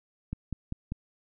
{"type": "click train", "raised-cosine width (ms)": 5, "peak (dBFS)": -20, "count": 4, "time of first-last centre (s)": [0.33, 0.921], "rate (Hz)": 5.08, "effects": []}